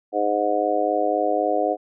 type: harmonic tone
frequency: 103.83 Hz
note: G#2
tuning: in tune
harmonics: 3 / 4 / 5 / 6 / 7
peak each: -27 / -27 / -25 / -25 / -23 dBFS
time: 0.12-1.77 s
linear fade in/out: 50 ms
effects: none